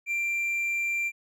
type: tone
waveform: triangle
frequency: 2365 Hz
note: D7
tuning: 12 cents sharp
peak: -24 dBFS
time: 0.06-1.12 s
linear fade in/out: 50 ms
effects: none